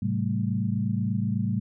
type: tone cluster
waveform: sine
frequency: 109 / 132.8 / 191.1 / 219.3 Hz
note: A2 / C3 / G3 / A3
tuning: -16 / +26 / -44 / -6 cents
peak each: -28 / -32 / -28 / -30 dBFS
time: 0.02-1.6 s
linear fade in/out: 5 ms
effects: none